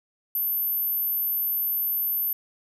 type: tone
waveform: sine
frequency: 13070 Hz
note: G#9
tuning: 29 cents flat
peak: -23 dBFS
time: 0.35-2.33 s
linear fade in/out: 2 ms
effects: none